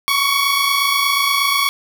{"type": "tone pair together", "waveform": "15% pulse", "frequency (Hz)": [1103.6, 1132], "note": ["C#6", "C#6"], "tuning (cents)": [-8, 36], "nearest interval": "unison", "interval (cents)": 44, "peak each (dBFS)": -11, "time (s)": [0.08, 1.69], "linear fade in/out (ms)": 0, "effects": []}